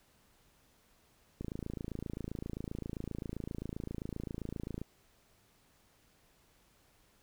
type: click train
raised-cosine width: 3 ms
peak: -26 dBFS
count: 95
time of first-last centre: 1.41-4.816 s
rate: 27.6 Hz
effects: pink hiss -68 dBFS RMS until 7.22 s